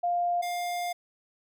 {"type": "tone pair in turn", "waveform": ["sine", "square"], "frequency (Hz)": [701, 704.9], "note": ["F5", "F5"], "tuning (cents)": [6, 16], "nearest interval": "unison", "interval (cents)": 10, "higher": "second", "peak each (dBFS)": [-24, -30], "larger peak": "first", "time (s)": [[0.03, 0.42], [0.42, 0.93]], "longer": "second", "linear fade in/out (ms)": 10, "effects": []}